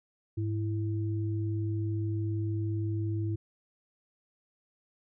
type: tone pair together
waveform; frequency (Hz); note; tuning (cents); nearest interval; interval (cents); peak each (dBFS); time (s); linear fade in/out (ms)
sine; 104.3 / 330.4; G#2 / E4; +8 / +4; octave + minor sixth; 1996; -29 / -36; 0.37-3.36; 10
effects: none